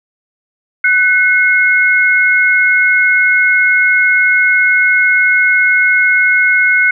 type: tone pair together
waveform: sine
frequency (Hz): 1497 / 2163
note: F#6 / C#7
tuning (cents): +20 / -43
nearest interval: tritone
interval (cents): 637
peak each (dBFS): -10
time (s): 0.84-6.91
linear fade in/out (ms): 5
effects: none